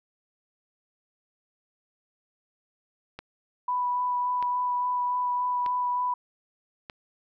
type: click train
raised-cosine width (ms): 0.3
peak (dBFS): -22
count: 4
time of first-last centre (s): 3.19-6.898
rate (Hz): 0.809
type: tone with vibrato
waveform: sine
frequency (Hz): 987.8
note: B5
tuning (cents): 0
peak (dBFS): -24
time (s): 3.68-6.14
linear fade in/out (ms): 5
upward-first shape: sine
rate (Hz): 3.5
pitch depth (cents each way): 10
effects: none

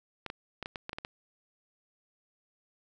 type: clicks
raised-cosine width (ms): 0.3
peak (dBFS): -21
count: 9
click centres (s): 0.263 / 0.301 / 0.627 / 0.659 / 0.758 / 0.894 / 0.931 / 0.985 / 1.049
effects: none

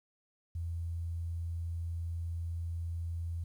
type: tone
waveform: sine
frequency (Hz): 84.2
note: E2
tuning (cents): +37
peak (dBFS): -34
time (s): 0.55-3.44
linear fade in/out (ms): 5
effects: 11-bit

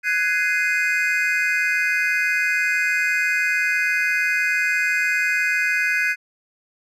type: chord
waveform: triangle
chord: Ab dominant seventh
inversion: third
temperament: just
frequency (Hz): 1495.1 / 1661.2 / 2077 / 2492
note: Gb6 / Ab6 / C7 / Eb7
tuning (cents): +18 / 0 / -13 / +2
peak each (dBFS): -22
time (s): 0.03-6.16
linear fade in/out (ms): 50
effects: none

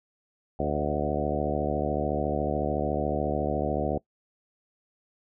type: harmonic tone with a mistuned harmonic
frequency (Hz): 73.9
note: D2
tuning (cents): +11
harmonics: 1 / 2 / 3 / 4 / 5 / 6 / 7 / 8 / 9 / 10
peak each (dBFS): -34 / -34 / -34 / -34 / -34 / -34 / -34 / -34 / -34 / -34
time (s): 0.59-3.98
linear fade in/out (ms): 5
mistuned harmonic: 9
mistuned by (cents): -19
effects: noise-tail reverb RT60 0.1 s tail -22 dB re dry

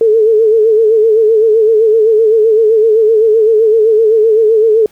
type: tone with vibrato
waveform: sine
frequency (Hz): 440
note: A4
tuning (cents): 0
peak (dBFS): -5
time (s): 0.01-4.86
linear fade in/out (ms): 2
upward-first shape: sine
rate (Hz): 7.8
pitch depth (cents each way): 70
effects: pink hiss -49 dBFS RMS until 4.91 s

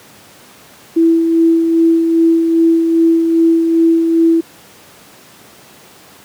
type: tone with tremolo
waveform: sine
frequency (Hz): 330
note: E4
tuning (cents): +2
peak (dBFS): -6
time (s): 0.96-4.41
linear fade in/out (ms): 10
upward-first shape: sine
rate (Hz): 2.5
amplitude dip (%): 40
effects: pink hiss -41 dBFS RMS until 6.24 s + high-pass 150 Hz 12 dB/octave

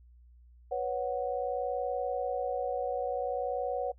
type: chord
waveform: sine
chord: B suspended second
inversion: none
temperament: equal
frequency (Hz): 493.9 / 554.4 / 740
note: B4 / C#5 / F#5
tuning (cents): 0 / 0 / 0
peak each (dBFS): -34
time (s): 0.71-3.92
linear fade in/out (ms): 10
effects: noise-tail reverb RT60 0.1 s tail -21 dB re dry + added 60 Hz sine -54 dBFS peak until 3.98 s

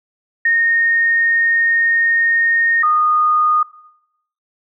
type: tone pair in turn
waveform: sine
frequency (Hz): 1846 / 1229.5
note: A#6 / D#6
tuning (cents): -17 / -21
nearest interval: perfect fifth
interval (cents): 704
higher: first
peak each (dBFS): -11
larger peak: neither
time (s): 0.45-2.83 / 2.83-3.63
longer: first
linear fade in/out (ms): 5
effects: noise-tail reverb RT60 0.8 s tail -18 dB re dry

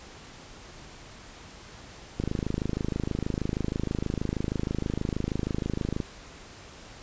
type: click train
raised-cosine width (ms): 3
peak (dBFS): -15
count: 101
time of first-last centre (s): 2.2-6.002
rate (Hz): 26.3
effects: pink hiss -47 dBFS RMS until 7.02 s + resampled to 16000 Hz

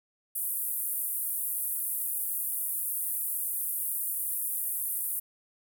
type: band-pass noise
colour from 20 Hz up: white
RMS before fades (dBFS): -32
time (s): 0.35-5.2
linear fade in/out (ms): 10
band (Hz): 9600 to 16000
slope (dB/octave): 48
effects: none

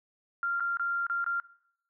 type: tone with dropouts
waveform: sine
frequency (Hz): 1389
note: F6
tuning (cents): -10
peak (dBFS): -27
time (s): 0.43-1.4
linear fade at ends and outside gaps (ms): 1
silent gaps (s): 0.598-0.605 / 0.771-0.796 / 1.067-1.098 / 1.243-1.263
effects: noise-tail reverb RT60 0.7 s tail -20 dB re dry

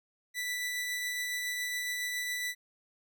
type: tone with tremolo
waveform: sawtooth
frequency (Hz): 1975.5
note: B6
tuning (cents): 0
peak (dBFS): -28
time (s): 0.34-2.55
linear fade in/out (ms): 50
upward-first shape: triangle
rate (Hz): 7.2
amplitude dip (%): 25
effects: none

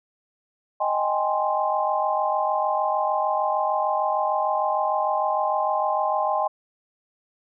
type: chord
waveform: sine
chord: Ab major seventh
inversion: second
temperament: equal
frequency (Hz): 622.3 / 784 / 830.6 / 1046.5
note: Eb5 / G5 / Ab5 / C6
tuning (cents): 0 / 0 / 0 / 0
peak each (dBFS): -26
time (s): 0.8-6.48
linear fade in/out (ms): 10
effects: none

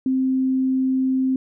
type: tone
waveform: sine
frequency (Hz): 261.6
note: C4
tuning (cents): 0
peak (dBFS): -17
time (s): 0.06-1.36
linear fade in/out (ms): 2
effects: none

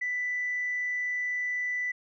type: tone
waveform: sine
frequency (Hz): 1984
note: B6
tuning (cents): +7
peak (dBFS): -27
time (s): 0.01-1.92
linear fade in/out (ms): 10
effects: tanh soft clip ceiling -23 dBFS

